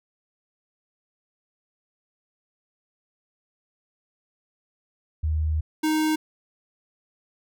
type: tone pair in turn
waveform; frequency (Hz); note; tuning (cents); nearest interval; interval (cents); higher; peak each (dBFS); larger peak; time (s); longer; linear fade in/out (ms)
sine / square; 77.78 / 311.1; D#2 / D#4; 0 / 0; 2 octaves; 2400; second; -21; neither; 5.23-5.61 / 5.83-6.16; first; 10
effects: none